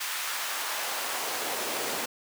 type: noise with high-pass filter sweep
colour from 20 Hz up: pink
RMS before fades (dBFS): -32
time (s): 0-2.06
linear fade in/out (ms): 10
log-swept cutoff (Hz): 1500 to 340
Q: 1
effects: none